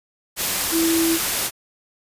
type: tone in noise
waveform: sine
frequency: 329.6 Hz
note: E4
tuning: in tune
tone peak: -17 dBFS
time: 0.71-1.19 s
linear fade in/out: 50 ms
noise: white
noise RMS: -22 dBFS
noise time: 0.36-1.51 s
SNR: +2 dB
effects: resampled to 32000 Hz